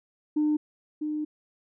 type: tone pair in turn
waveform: sine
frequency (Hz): 301.9 / 303.3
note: D4 / D#4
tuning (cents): +48 / -44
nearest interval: unison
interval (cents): 8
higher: second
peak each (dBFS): -20 / -27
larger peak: first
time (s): 0.36-0.57 / 1.01-1.25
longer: second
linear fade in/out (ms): 10
effects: tanh soft clip ceiling -18 dBFS